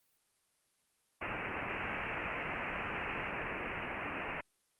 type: low-pass noise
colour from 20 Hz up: white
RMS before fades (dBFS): -39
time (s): 1.21-4.41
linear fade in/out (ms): 5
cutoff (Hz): 2700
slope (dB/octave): 96
effects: white hiss -75 dBFS RMS until 4.79 s + Opus 32 kbps